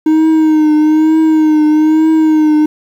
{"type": "tone with vibrato", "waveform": "triangle", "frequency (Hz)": 311.1, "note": "D#4", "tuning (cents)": 0, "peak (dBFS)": -4, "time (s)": [0.06, 2.66], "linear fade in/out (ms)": 5, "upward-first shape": "triangle", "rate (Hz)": 1.1, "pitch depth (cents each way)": 44, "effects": ["7-bit"]}